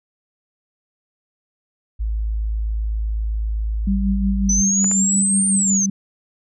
sine tone, 53.9 Hz, A1, 35 cents flat, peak -19 dBFS, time 1.99-4.62 s, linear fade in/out 20 ms
sine tone with tremolo, 196 Hz, G3, in tune, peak -16 dBFS, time 3.87-5.9 s, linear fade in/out 5 ms, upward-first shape sine, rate 5.5 Hz, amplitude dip 45%
sine exponential two-way sweep, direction up then down, 5980 to 8950 to 6100 Hz, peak -16 dBFS, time 4.49-5.86 s, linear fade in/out 5 ms, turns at 5.48 s
clicks, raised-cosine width 0.5 ms, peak -15 dBFS, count 2, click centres 4.844 / 4.914 s
effects none

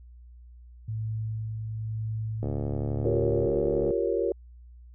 sine tone with tremolo, 110 Hz, A2, in tune, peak -28 dBFS, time 0.88-3.47 s, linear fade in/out 5 ms, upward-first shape sine, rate 1 Hz, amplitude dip 30%
click train, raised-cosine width 2 ms, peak -19 dBFS, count 107, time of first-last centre 2.43-3.906 s, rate 71.8 Hz
sine chord, G half-diminished seventh, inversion third, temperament equal, 349.2 / 392 / 466.2 / 554.4 Hz, F4 / G4 / Bb4 / Db5, 0 / 0 / 0 / 0 cents, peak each -30 / -29 / -28 / -31 dBFS, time 3.05-4.32 s, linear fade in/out 2 ms
effects added 60 Hz sine -46 dBFS peak until 4.94 s

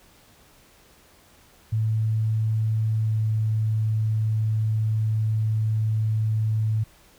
sine tone with pitch glide, 110 to 109.3 Hz, A2 to A2, 0 to -11 cents, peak -20 dBFS, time 1.72-6.84 s, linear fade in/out 10 ms, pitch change -11 cents, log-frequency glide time 3.04-3.13 s, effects pink hiss -55 dBFS RMS until 7.18 s

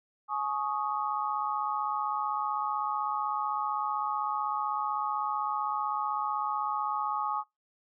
sine chord, Ab suspended fourth, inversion none, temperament equal with one note detuned, 845.1 / 1108.7 / 1244.5 Hz, Ab5 / Db6 / Eb6, +30 / 0 / 0 cents, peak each -33 dBFS, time 0.28-7.44 s, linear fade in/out 50 ms, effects noise-tail reverb RT60 0.2 s tail -25 dB re dry

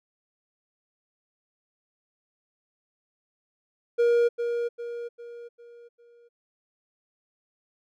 triangle tone with echo, 473.5 Hz, A#4, 27 cents sharp, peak -16 dBFS, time 3.98-4.29 s, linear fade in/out 20 ms, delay 400 ms, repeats 5, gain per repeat -7 dB, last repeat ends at 6.29 s, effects none

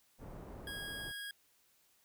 pink low-pass noise, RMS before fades -49 dBFS, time 0.18-1.13 s, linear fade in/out 50 ms, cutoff 870 Hz, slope 12 dB/octave
25% pulse tone, 1643 Hz, G#6, 19 cents flat, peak -38 dBFS, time 0.67-1.31 s, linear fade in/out 2 ms
effects white hiss -71 dBFS RMS until 2.04 s

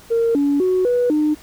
sine tone with pitch steps, 461.6 / 284.7 / 369.7 / 489.1 / 303.1 Hz, A#4 / C#4 / F#4 / B4 / D#4, -17 / +46 / -1 / -17 / -45 cents, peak -13 dBFS, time 0.1-1.35 s, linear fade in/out 20 ms, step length 250 ms, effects tanh soft clip ceiling -10 dBFS + pink hiss -45 dBFS RMS until 1.42 s

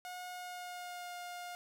sawtooth tone with pitch glide, 723 to 709.3 Hz, F#5 to F5, -40 to +27 cents, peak -39 dBFS, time 0.05-1.55 s, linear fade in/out 0 ms, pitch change -33 cents, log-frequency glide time 0.29-1.15 s, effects none

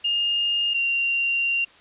sine tone pair in turn, 2828 / 2768 Hz, F7 / F7, +21 / -16 cents, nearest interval unison, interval 37 cents, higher first, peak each -20 dBFS, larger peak neither, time 0.04-0.74 / 0.74-1.65 s, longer second, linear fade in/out 10 ms, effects white hiss -51 dBFS RMS until 1.8 s + resampled to 8000 Hz

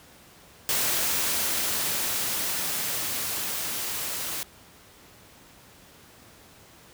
white noise with level ramp, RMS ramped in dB -25 to -32 dBFS, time 0.69-4.43 s, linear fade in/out 0 ms, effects pink hiss -52 dBFS RMS until 6.93 s + high-pass 60 Hz 12 dB/octave

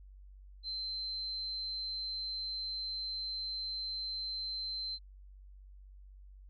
sine tone, 4100 Hz, C8, 36 cents flat, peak -36 dBFS, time 0.63-4.99 s, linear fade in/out 50 ms, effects added 48 Hz sine -51 dBFS peak until 6.49 s

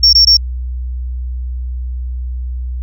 sine tone bursts, 5480 Hz, F8, 34 cents flat, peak -3 dBFS, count 3, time 0.03-0.37 s, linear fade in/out 5 ms, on 100 ms, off 20 ms, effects tanh soft clip ceiling 0 dBFS + added 62 Hz sine -18 dBFS peak until 2.82 s

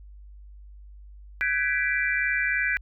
sine chord, G# half-diminished seventh, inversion third, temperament equal with one note detuned, 1518.1 / 1661.2 / 1975.5 / 2349 Hz, F#6 / G#6 / B6 / D7, +44 / 0 / 0 / 0 cents, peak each -28 dBFS, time 1.41-2.77 s, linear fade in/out 0 ms, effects added 50 Hz sine -43 dBFS peak until 2.81 s

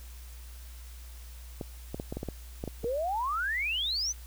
clicks, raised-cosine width 2 ms, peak -21 dBFS, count 10, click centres 1.612 / 1.945 / 1.999 / 2.125 / 2.17 / 2.231 / 2.287 / 2.639 / 2.677 / 2.843 s
sine exponential sweep, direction up, 439 to 6272 Hz, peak -28 dBFS, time 2.83-4.13 s, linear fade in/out 20 ms
effects added 60 Hz sine -43 dBFS peak until 4.26 s + white hiss -54 dBFS RMS until 4.26 s

